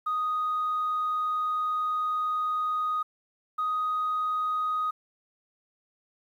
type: tone pair in turn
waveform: sine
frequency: 1244.5 / 1249 Hz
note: D#6 / D#6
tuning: 0 / +6 cents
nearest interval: unison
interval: 6 cents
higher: second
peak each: -24 dBFS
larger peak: neither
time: 0.06-3.03 / 3.58-4.91 s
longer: first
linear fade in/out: 10 ms
effects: tanh soft clip ceiling -22 dBFS + 10-bit